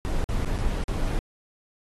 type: noise with dropouts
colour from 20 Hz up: brown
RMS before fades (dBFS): -25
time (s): 0.05-1.19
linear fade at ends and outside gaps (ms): 0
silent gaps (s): 0.241-0.289 / 0.447-0.457 / 0.579-0.588 / 0.838-0.882
effects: AAC 32 kbps